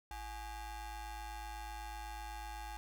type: ring-modulated tone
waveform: 45% pulse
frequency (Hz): 392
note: G4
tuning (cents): 0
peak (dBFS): -40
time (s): 0.11-2.77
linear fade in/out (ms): 0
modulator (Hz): 446
effects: none